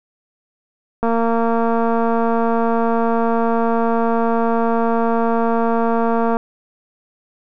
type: click train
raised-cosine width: 1 ms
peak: -6 dBFS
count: 1229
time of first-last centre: 1.03-6.369 s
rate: 230 Hz
effects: none